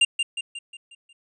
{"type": "tone with echo", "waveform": "square", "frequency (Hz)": 2794, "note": "F7", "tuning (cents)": 0, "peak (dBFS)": -15, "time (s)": [0.01, 0.05], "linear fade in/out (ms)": 5, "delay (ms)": 180, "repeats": 6, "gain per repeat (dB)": -6, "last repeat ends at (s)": 1.13, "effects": ["resampled to 24000 Hz"]}